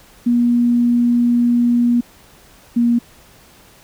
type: tone pair in turn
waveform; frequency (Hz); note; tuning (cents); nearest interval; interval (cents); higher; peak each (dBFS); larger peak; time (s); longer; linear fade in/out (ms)
sine; 239.8 / 237; A#3 / A#3; +49 / +29; unison; 20; first; -11; neither; 0.26-2.01 / 2.76-2.99; first; 10
effects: pink hiss -47 dBFS RMS until 3.83 s